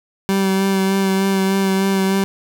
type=tone with vibrato; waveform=30% pulse; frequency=193.2 Hz; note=G3; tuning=25 cents flat; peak=-12 dBFS; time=0.29-2.24 s; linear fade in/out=0 ms; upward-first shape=sine; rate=3.3 Hz; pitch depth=18 cents each way; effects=none